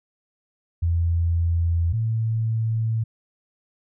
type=tone pair in turn; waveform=sine; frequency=84.5 / 112.18 Hz; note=E2 / A2; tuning=+43 / +34 cents; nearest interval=perfect fourth; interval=491 cents; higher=second; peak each=-18 / -20 dBFS; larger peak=first; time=0.82-1.93 / 1.93-3.04 s; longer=neither; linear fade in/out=10 ms; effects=none